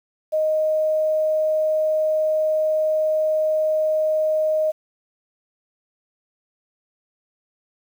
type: tone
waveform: sine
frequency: 622.3 Hz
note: D#5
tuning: in tune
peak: -17 dBFS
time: 0.32-4.72 s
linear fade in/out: 20 ms
effects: 8-bit